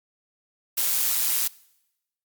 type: noise with amplitude modulation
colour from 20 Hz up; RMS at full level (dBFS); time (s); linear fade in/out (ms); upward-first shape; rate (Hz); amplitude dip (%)
blue; -21; 0.77-1.48; 10; sine; 120; 50
effects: noise-tail reverb RT60 0.9 s tail -23 dB re dry + Opus 48 kbps